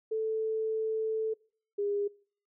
sine tone pair in turn, 440 / 406.9 Hz, A4 / G#4, 0 / -35 cents, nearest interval minor second, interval 135 cents, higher first, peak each -28 dBFS, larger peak neither, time 0.11-1.34 / 1.78-2.08 s, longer first, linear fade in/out 10 ms, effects noise-tail reverb RT60 0.5 s tail -25 dB re dry

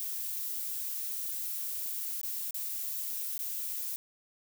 violet noise with dropouts, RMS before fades -36 dBFS, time 0-3.96 s, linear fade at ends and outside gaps 0 ms, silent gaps 2.214-2.232 / 2.508-2.544 / 2.689-2.693 / 3.379-3.391 s, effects none

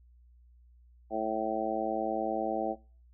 harmonic tone, 110 Hz, A2, in tune, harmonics 2 / 3 / 4 / 5 / 6 / 7, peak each -40 / -36 / -39 / -36 / -34 / -34 dBFS, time 1.1-2.76 s, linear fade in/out 50 ms, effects noise-tail reverb RT60 0.4 s tail -23 dB re dry + added 60 Hz sine -56 dBFS peak until 3.13 s

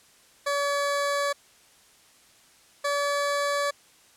20% pulse tone pair in turn, 569 / 572 Hz, C#5 / D5, +45 / -46 cents, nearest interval unison, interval 9 cents, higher second, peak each -19 dBFS, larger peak neither, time 0.46-1.33 / 2.84-3.71 s, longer neither, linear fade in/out 10 ms, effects white hiss -57 dBFS RMS until 4.16 s + low-pass 10000 Hz 12 dB/octave

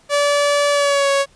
sawtooth tone with pitch glide, 577 to 555.1 Hz, D5 to C#5, -31 to +2 cents, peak -10 dBFS, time 0.09-1.26 s, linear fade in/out 50 ms, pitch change -67 cents, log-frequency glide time 0.71-1.1 s, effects pink hiss -53 dBFS RMS until 1.35 s + resampled to 22050 Hz

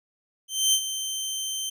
20% pulse tone with ADSR envelope, 3113 Hz, G7, 13 cents flat, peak -12 dBFS, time 0.48-1.7 s, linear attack 250 ms, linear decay 68 ms, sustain -11 dB, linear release 10 ms, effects none

